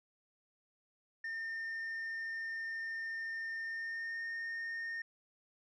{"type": "tone with pitch glide", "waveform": "sine", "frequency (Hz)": [1813, 1831.9], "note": ["A#6", "A#6"], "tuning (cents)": [-49, -31], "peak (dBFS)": -35, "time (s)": [1.24, 5.02], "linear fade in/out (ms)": 5, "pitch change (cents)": 18, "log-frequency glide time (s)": [3.61, 4.22], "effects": ["tanh soft clip ceiling -37 dBFS"]}